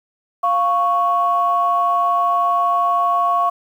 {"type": "tone pair together", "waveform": "sine", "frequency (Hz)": [698.5, 1108.8], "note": ["F5", "C#6"], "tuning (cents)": [0, 0], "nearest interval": "minor sixth", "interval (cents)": 800, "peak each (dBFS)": [-18, -15], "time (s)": [0.43, 3.5], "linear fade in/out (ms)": 10, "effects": ["tanh soft clip ceiling -6 dBFS", "8-bit"]}